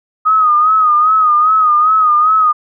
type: tone with vibrato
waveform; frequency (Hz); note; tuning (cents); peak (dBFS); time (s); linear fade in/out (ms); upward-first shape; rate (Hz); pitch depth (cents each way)
sine; 1248; D#6; +5; -7; 0.25-2.53; 20; sine; 2.5; 65
effects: none